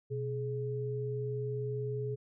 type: tone pair together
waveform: sine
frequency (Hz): 125.22 / 421.2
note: B2 / G#4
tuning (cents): +24 / +24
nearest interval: octave + major sixth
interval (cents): 2100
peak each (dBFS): -35 / -36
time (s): 0.1-2.16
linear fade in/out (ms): 20
effects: none